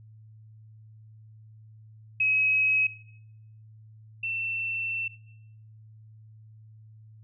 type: tone pair in turn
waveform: sine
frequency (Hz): 2551 / 2687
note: D#7 / E7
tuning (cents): +43 / +33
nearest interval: minor second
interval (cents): 90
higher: second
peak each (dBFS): -21 / -28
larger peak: first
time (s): 2.2-2.87 / 4.23-5.08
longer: second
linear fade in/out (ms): 5
effects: noise-tail reverb RT60 0.8 s tail -18 dB re dry + added 109 Hz sine -48 dBFS peak until 7.23 s